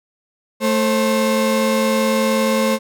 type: tone pair together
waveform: 35% pulse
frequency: 220.6 / 532 Hz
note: A3 / C5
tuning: +5 / +29 cents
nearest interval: octave + minor third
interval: 1524 cents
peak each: -16 dBFS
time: 0.6-2.79 s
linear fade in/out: 50 ms
effects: none